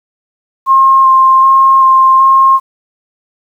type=tone with vibrato; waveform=sine; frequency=1063 Hz; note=C6; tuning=27 cents sharp; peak=-3 dBFS; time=0.66-2.6 s; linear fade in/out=50 ms; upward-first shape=square; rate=1.3 Hz; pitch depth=11 cents each way; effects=7-bit